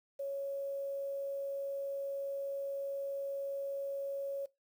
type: tone with quantisation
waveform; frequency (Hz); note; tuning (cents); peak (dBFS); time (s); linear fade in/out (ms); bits
sine; 554.4; C#5; 0; -35; 0.19-4.46; 10; 10
effects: noise-tail reverb RT60 0.2 s tail -19 dB re dry